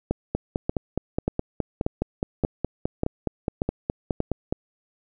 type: two click trains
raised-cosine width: 2 ms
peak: -10 / -9 dBFS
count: 21 / 8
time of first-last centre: 0.35-4.525 / 0.11-4.204 s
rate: 4.79 / 1.71 Hz
effects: none